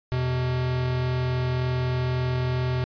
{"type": "tone pair together", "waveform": "square", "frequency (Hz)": [84.69, 126.7], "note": ["E2", "B2"], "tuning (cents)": [47, 45], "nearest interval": "perfect fifth", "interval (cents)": 698, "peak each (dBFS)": [-33, -24], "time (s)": [0.12, 2.84], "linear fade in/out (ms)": 0, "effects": ["resampled to 11025 Hz"]}